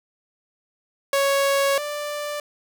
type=tone pair in turn; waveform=sawtooth; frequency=554.4 / 589.2 Hz; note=C#5 / D5; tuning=0 / +6 cents; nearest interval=minor second; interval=106 cents; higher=second; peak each=-14 / -23 dBFS; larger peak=first; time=1.13-1.78 / 1.78-2.4 s; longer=first; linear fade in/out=2 ms; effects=none